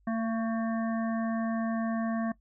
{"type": "harmonic tone with a mistuned harmonic", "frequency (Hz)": 226.2, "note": "A3", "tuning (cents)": 48, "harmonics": [1, 3, 5, 7, 8], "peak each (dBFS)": [-28, -36, -40, -47, -45], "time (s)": [0.07, 2.32], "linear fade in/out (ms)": 5, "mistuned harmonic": 5, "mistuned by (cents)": -24, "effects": ["noise-tail reverb RT60 0.1 s tail -19 dB re dry", "added 50 Hz sine -62 dBFS peak until 2.4 s"]}